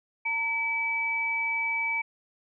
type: tone pair together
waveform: sine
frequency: 911.2 / 2296 Hz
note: A#5 / D7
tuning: -40 / -40 cents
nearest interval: octave + major third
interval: 1600 cents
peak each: -34 / -26 dBFS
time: 0.25-2.02 s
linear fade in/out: 10 ms
effects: none